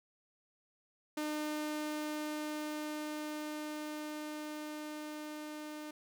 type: tone with level ramp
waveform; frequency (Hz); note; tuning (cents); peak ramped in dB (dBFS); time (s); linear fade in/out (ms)
sawtooth; 302.9; D#4; -46; -31 to -39; 1.17-5.91; 5
effects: none